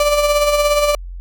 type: tone with tremolo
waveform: 35% pulse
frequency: 587.3 Hz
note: D5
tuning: in tune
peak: -9 dBFS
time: 0-0.95 s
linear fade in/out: 2 ms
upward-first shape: sine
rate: 17 Hz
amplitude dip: 45%
effects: added 44 Hz sine -27 dBFS peak until 1.2 s